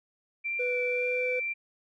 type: tone with vibrato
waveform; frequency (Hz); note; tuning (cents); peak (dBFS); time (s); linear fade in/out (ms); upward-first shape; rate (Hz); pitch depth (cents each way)
sine; 2349; D7; 0; -29; 0.44-1.54; 20; triangle; 2; 16
type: tone with pitch glide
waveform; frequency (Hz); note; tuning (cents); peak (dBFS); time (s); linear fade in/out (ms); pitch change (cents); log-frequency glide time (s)
triangle; 493.9 to 501.1; B4 to B4; 0 to +25; -27; 0.59-1.4; 10; +25; 0.97-1.26
effects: none